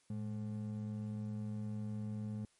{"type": "ring-modulated tone", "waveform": "triangle", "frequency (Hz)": 160.7, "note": "E3", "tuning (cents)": -44, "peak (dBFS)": -33, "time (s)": [0.1, 2.45], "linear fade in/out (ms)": 2, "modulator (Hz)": 49.7, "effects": ["white hiss -72 dBFS RMS until 2.59 s", "MP3 48 kbps"]}